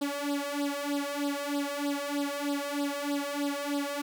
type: tone with flanger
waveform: sawtooth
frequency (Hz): 285.7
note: D4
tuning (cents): -48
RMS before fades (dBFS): -32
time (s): 0.01-4.02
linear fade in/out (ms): 10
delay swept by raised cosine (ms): 0.22 to 1.92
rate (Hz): 3.2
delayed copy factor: +0.85
effects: none